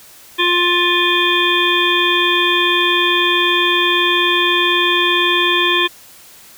harmonic tone with a mistuned harmonic, 351.2 Hz, F4, 10 cents sharp, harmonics 1 / 3 / 5 / 7 / 9 / 10, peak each -19 / -19 / -19 / -19 / -19 / -19 dBFS, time 0.38-5.88 s, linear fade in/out 20 ms, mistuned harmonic 9, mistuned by +28 cents, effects white hiss -42 dBFS RMS until 6.57 s

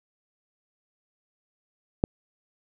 click, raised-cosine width 2 ms, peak -7 dBFS, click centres 2.039 s, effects none

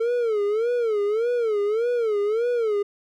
triangle tone with vibrato, 445.4 Hz, A4, 21 cents sharp, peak -18 dBFS, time 0-2.83 s, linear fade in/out 10 ms, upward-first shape sine, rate 1.7 Hz, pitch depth 160 cents each way, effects none

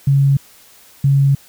sine tone pair in turn, 138.59 / 138.59 Hz, C#3 / C#3, 0 / 0 cents, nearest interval unison, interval 0 cents, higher neither, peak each -9 dBFS, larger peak neither, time 0.07-0.37 / 1.04-1.35 s, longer second, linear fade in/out 5 ms, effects white hiss -46 dBFS RMS until 1.48 s

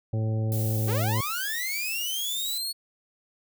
harmonic tone, 110 Hz, A2, in tune, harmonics 1 / 2 / 3 / 4 / 5 / 7, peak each -24 / -36 / -39 / -41 / -39 / -47 dBFS, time 0.13-1.21 s, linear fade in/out 5 ms
violet noise, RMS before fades -35 dBFS, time 0.52-2.58 s, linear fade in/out 0 ms
sawtooth linear sweep, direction up, 350 to 4402 Hz, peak -26 dBFS, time 0.87-2.73 s, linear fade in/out 20 ms
effects none

